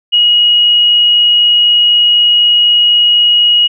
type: tone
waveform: sine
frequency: 2896 Hz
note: F#7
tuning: 38 cents flat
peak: -5 dBFS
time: 0.12-3.68 s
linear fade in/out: 20 ms
effects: none

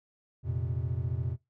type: chord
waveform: triangle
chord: F suspended fourth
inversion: none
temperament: equal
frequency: 87.31 / 116.54 / 130.81 Hz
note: F2 / Bb2 / C3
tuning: 0 / 0 / 0 cents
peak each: -32 dBFS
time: 0.43-1.37 s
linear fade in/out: 50 ms
effects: noise-tail reverb RT60 0.2 s tail -19 dB re dry

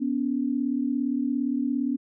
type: tone pair together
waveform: sine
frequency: 246.6 / 284 Hz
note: B3 / C#4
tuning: -2 / +42 cents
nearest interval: major second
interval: 244 cents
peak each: -26 dBFS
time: 0-1.97 s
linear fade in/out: 20 ms
effects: none

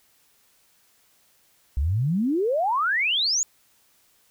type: exponential sweep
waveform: sine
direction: up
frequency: 62.7 to 7040 Hz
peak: -20 dBFS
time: 1.77-3.43 s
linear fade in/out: 0 ms
effects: white hiss -62 dBFS RMS until 4.3 s

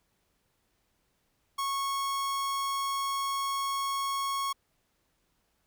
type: tone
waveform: 45% pulse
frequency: 1100 Hz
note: C#6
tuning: 14 cents flat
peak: -29 dBFS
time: 1.58-4.53 s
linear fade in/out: 10 ms
effects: pink hiss -74 dBFS RMS until 5.66 s

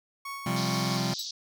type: tone with tremolo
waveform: 30% pulse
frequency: 1108.7 Hz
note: C#6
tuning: in tune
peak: -32 dBFS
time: 0.25-0.97 s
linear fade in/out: 5 ms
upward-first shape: sine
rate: 4.4 Hz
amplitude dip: 35%
type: chord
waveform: sawtooth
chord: C suspended fourth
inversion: none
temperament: just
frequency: 130.81 / 174.42 / 196.22 Hz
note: C3 / F3 / G3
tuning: 0 / -2 / +2 cents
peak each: -27 dBFS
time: 0.46-1.14 s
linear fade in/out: 5 ms
type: band-pass noise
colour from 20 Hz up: pink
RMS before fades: -37 dBFS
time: 0.56-1.31 s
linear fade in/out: 5 ms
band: 3900 to 5800 Hz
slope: 48 dB/octave
type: tone with exponential decay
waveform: sawtooth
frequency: 3905 Hz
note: B7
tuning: 20 cents flat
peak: -26 dBFS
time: 1.19-1.28 s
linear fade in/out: 5 ms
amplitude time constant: 19 ms
effects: none

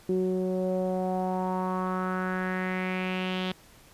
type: tone with low-pass filter sweep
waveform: sawtooth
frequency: 185 Hz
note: F#3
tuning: in tune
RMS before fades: -29 dBFS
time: 0.09-3.52 s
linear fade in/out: 2 ms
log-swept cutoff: 370 to 3400 Hz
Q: 4
effects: pink hiss -55 dBFS RMS until 3.93 s + resampled to 32000 Hz

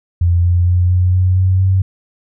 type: tone with pitch steps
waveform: sine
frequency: 86.6 / 87.91 / 89.24 / 90.59 / 91.96 / 93.35 / 94.77 Hz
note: F2 / F2 / F2 / F#2 / F#2 / F#2 / F#2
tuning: -14 / +12 / +38 / -36 / -10 / +16 / +42 cents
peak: -9 dBFS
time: 0.21-1.82 s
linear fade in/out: 5 ms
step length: 230 ms
effects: none

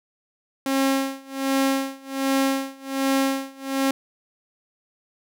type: tone with tremolo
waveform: sawtooth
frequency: 270 Hz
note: C#4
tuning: 45 cents flat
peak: -14 dBFS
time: 0.66-3.91 s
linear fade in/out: 2 ms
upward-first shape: sine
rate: 1.3 Hz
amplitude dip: 95%
effects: none

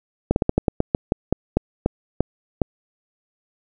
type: slowing click train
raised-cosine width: 2 ms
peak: -3 dBFS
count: 14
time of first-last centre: 0.31-2.617 s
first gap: 51 ms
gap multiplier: 1.19
effects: none

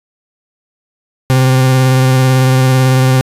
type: tone with vibrato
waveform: 40% pulse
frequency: 130.1 Hz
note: C3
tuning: 9 cents flat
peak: -6 dBFS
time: 1.3-3.21 s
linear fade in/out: 0 ms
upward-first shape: sine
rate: 18 Hz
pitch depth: 20 cents each way
effects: resampled to 32000 Hz

